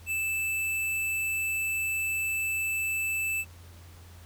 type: tone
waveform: square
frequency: 2637 Hz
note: E7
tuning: in tune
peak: -28 dBFS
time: 0.06-3.45 s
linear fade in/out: 50 ms
effects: added 86 Hz sine -47 dBFS peak until 4.25 s + pink hiss -55 dBFS RMS until 4.25 s